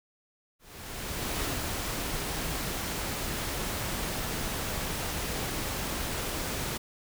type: noise with ADSR envelope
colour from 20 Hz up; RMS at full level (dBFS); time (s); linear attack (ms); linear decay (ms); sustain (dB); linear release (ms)
pink; -31; 0.59-6.78; 850; 140; -2; 11
effects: none